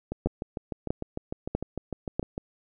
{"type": "two click trains", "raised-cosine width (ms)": 2, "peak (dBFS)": [-12, -18], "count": [4, 16], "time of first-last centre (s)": [[0.26, 2.195], [0.12, 2.379]], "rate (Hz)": [1.55, 6.64], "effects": []}